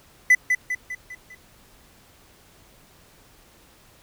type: tone with echo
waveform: triangle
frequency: 2000 Hz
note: B6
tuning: 21 cents sharp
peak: -9 dBFS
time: 0.3-0.35 s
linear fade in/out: 5 ms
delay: 200 ms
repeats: 5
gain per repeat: -6 dB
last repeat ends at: 1.35 s
effects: pink hiss -54 dBFS RMS until 4.02 s